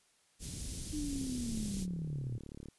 pink band-stop noise, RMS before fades -41 dBFS, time 0.39-1.87 s, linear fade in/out 50 ms, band 200 to 5600 Hz, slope 12 dB/octave
sine linear sweep, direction down, 306.4 to 112.4 Hz, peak -36 dBFS, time 0.92-2.39 s, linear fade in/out 20 ms
click train, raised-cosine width 3 ms, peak -34 dBFS, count 57, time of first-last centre 1.13-2.686 s, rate 36 Hz
effects white hiss -70 dBFS RMS until 2.78 s + resampled to 24000 Hz

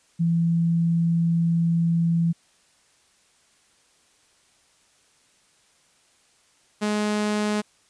sine / sawtooth tone pair in turn, 167.6 / 210.1 Hz, E3 / G#3, +29 / +20 cents, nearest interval major third, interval 391 cents, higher second, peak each -18 / -18 dBFS, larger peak neither, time 0.19-2.33 / 6.81-7.62 s, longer first, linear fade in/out 20 ms, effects white hiss -61 dBFS RMS until 7.89 s + resampled to 22050 Hz

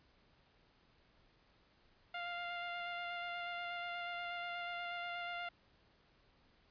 15% pulse tone with vibrato, 698.5 Hz, F5, in tune, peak -34 dBFS, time 2.14-5.49 s, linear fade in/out 5 ms, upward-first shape square, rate 8.3 Hz, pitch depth 9 cents each way, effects pink hiss -70 dBFS RMS until 6.7 s + resampled to 11025 Hz

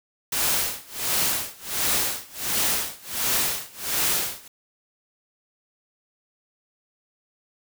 white noise with tremolo, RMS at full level -22 dBFS, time 0.32-4.48 s, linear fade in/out 5 ms, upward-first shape sine, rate 1.4 Hz, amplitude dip 95%, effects none

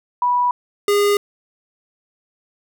sine / square tone pair in turn, 980 / 408.4 Hz, B5 / G#4, -14 / -29 cents, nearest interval octave + minor third, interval 1515 cents, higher first, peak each -14 dBFS, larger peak neither, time 0.22-0.51 / 0.88-1.17 s, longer neither, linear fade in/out 2 ms, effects none

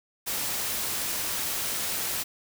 white noise, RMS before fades -30 dBFS, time 0.26-2.24 s, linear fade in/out 20 ms, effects none

